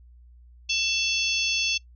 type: harmonic tone with a mistuned harmonic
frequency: 890 Hz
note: A5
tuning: 20 cents sharp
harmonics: 3 / 4 / 5 / 6 / 7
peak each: -26 / -28 / -30 / -32 / -33 dBFS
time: 0.69-1.78 s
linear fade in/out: 10 ms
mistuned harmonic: 4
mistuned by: -86 cents
effects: noise-tail reverb RT60 0.1 s tail -22 dB re dry + added 60 Hz sine -48 dBFS peak until 1.95 s